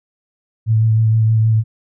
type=tone with vibrato; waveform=sine; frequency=110.9 Hz; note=A2; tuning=14 cents sharp; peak=-10 dBFS; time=0.66-1.64 s; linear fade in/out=50 ms; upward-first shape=sine; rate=6.4 Hz; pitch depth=19 cents each way; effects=none